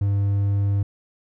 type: tone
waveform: triangle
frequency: 100.1 Hz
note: G2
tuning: 37 cents sharp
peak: -16 dBFS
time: 0.01-0.83 s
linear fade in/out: 5 ms
effects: none